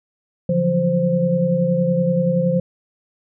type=tone cluster; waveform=sine; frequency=142.3 / 173.1 / 183.7 / 522 Hz; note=C#3 / F3 / F#3 / C5; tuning=+46 / -15 / -12 / -4 cents; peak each=-25 / -18 / -26 / -19 dBFS; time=0.49-2.6 s; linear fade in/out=5 ms; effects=none